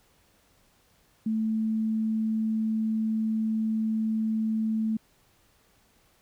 sine tone, 220 Hz, A3, in tune, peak -24 dBFS, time 1.26-4.97 s, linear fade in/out 5 ms, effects pink hiss -64 dBFS RMS until 6.21 s

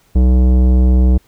sine tone with tanh clipping, 62.9 Hz, B1, 32 cents sharp, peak -9 dBFS, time 0.15-1.18 s, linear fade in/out 10 ms, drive 15 dB, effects pink hiss -54 dBFS RMS until 1.27 s

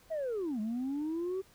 sine linear two-way sweep, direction down then up, 662 to 207.7 to 388.2 Hz, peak -30 dBFS, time 0.1-1.42 s, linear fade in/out 20 ms, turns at 0.6 s, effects tanh soft clip ceiling -30 dBFS + pink hiss -62 dBFS RMS until 1.54 s

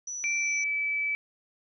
sine tone, 5920 Hz, F#8, in tune, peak -33 dBFS, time 0.07-0.64 s, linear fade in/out 5 ms
sine tone with pitch glide, 2340 to 2304 Hz, D7 to D7, -7 to -34 cents, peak -26 dBFS, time 0.24-1.15 s, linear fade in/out 0 ms, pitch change -27 cents, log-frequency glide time 0.35-0.65 s
effects none

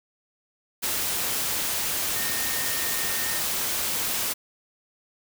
sine tone in noise, 1834 Hz, A#6, 29 cents flat, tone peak -35 dBFS, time 2.15-3.41 s, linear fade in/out 20 ms, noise white, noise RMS -27 dBFS, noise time 0.82-4.34 s, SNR -11 dB, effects none

